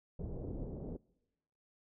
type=low-pass noise; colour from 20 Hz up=pink; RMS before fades=-42 dBFS; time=0.19-0.97 s; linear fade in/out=5 ms; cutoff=510 Hz; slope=24 dB/octave; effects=noise-tail reverb RT60 1.0 s tail -25 dB re dry